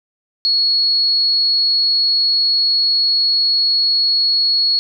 sine tone, 4346 Hz, C#8, 35 cents flat, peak -12 dBFS, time 0.45-4.79 s, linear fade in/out 0 ms, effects none

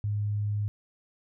sine tone, 103.83 Hz, G#2, in tune, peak -26 dBFS, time 0.04-0.68 s, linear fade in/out 0 ms, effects none

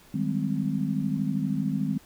sine chord, Ab major seventh, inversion second, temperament just, 155.74 / 194.67 / 207.7 / 259.6 Hz, Eb3 / G3 / Ab3 / C4, +2 / -12 / 0 / -13 cents, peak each -30 dBFS, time 0.14-1.98 s, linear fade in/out 5 ms, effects pink hiss -55 dBFS RMS until 2.05 s

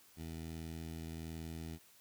15% pulse tone with notch filter, 81.3 Hz, E2, 23 cents flat, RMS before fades -45 dBFS, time 0.16-1.79 s, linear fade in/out 50 ms, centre 1100 Hz, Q 0.74, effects white hiss -64 dBFS RMS until 2 s

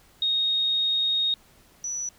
sine tone pair in turn, 3729 / 5919 Hz, A#7 / F#8, 0 / 0 cents, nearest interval minor sixth, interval 800 cents, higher second, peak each -21 / -28 dBFS, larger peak first, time 0.22-1.34 / 1.84-2.09 s, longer first, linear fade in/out 2 ms, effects pink hiss -57 dBFS RMS until 2.18 s

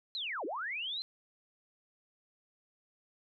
sine linear two-way sweep, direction down then up, 4186 to 277.2 to 4186 Hz, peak -35 dBFS, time 0.15-1.02 s, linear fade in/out 0 ms, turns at 0.45 s, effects none

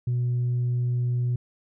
sine tone, 122.6 Hz, B2, 12 cents flat, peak -20 dBFS, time 0.07-1.36 s, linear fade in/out 5 ms, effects tanh soft clip ceiling -20 dBFS

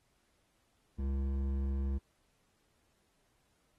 sine tone with hard clipping, 68 Hz, C#2, 33 cents flat, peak -33 dBFS, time 0.98-1.99 s, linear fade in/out 20 ms, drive 10 dB, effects pink hiss -75 dBFS RMS until 3.78 s + AAC 32 kbps

